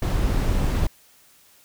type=noise; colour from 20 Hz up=brown; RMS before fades=-21 dBFS; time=0.02-0.87 s; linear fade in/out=5 ms; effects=white hiss -55 dBFS RMS until 1.64 s